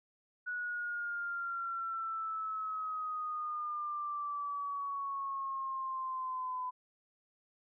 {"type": "exponential sweep", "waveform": "sine", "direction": "down", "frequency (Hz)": [1471, 1004], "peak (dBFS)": -35, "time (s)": [0.46, 6.71], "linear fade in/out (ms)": 20, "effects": []}